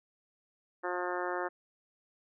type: harmonic tone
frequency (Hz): 178.8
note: F3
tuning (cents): +41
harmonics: 2 / 3 / 4 / 5 / 6 / 7 / 8 / 9 / 10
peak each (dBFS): -37 / -39 / -40 / -41 / -42 / -42 / -43 / -44 / -44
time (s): 0.83-1.49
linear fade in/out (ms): 20
effects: none